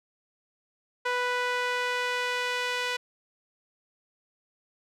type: tone with band-pass filter sweep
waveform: sawtooth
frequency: 493.9 Hz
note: B4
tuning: in tune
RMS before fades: -29 dBFS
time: 1.05-2.97 s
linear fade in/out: 10 ms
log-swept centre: 1500 to 2600 Hz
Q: 0.97
effects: none